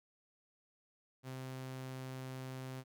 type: tone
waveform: sawtooth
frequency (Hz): 130.4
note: C3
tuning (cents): -5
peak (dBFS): -39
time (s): 1.23-2.84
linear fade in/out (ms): 50
effects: none